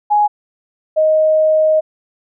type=tone pair in turn; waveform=sine; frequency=834 / 624.8 Hz; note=G#5 / D#5; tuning=+7 / +7 cents; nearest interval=perfect fourth; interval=500 cents; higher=first; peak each=-9 dBFS; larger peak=neither; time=0.1-0.28 / 0.96-1.81 s; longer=second; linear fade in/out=20 ms; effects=none